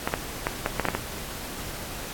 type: clicks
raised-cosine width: 0.5 ms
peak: -8 dBFS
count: 8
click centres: 0.075 / 0.139 / 0.469 / 0.661 / 0.797 / 0.853 / 0.886 / 0.95 s
effects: pink hiss -36 dBFS RMS until 2.13 s + AAC 64 kbps